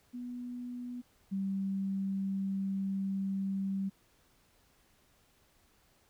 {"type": "tone pair in turn", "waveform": "sine", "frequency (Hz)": [245.3, 194.25], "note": ["B3", "G3"], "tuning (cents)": [-12, -16], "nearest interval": "major third", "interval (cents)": 404, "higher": "first", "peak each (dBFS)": [-38, -31], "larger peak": "second", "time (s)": [[0.13, 1.02], [1.31, 3.9]], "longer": "second", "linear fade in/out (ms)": 20, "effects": ["pink hiss -68 dBFS RMS until 6.09 s"]}